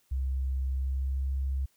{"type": "tone with pitch glide", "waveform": "sine", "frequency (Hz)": [66, 67.19], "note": ["C2", "C2"], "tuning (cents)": [16, 47], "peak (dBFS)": -27, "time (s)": [0.11, 1.66], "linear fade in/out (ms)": 10, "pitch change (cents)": 31, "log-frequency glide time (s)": [0.7, 1.3], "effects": ["white hiss -69 dBFS RMS until 1.76 s"]}